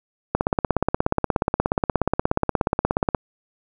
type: click train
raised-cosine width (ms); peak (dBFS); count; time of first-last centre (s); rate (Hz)
1; -4; 48; 0.35-3.148; 16.8
effects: none